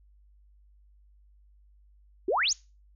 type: exponential sweep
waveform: sine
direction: up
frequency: 329.6 to 7240 Hz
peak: -23 dBFS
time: 2.28-2.53 s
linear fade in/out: 5 ms
effects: noise-tail reverb RT60 0.3 s tail -24 dB re dry + added 50 Hz sine -56 dBFS peak until 2.95 s